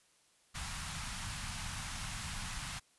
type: band-stop noise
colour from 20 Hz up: pink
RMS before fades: -41 dBFS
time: 0.54-2.8 s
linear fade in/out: 20 ms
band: 190 to 870 Hz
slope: 24 dB/octave
effects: white hiss -69 dBFS RMS until 2.98 s + resampled to 24000 Hz